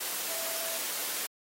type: tone in noise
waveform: sine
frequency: 659.3 Hz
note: E5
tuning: in tune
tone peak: -42 dBFS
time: 0.29-0.78 s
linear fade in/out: 10 ms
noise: white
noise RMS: -34 dBFS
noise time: 0-1.27 s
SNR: -11 dB
effects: high-pass 300 Hz 12 dB/octave + AAC 48 kbps